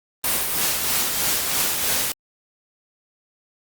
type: noise with tremolo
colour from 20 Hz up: white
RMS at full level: -20 dBFS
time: 0.24-2.12 s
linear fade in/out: 2 ms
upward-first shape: triangle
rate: 3.1 Hz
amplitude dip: 45%
effects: Opus 32 kbps